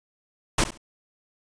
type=noise with echo; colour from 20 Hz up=pink; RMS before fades=-20 dBFS; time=0.58-0.64 s; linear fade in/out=5 ms; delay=68 ms; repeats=2; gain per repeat=-14 dB; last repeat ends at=0.776 s; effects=resampled to 22050 Hz